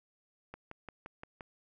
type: click train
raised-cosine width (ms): 0.5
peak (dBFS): -29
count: 6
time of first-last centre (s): 0.54-1.408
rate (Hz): 5.76
effects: none